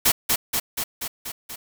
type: noise with echo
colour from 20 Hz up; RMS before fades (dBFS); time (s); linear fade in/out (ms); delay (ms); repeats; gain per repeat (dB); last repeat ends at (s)
white; -17; 0.05-0.12; 10; 240; 6; -3; 1.56
effects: none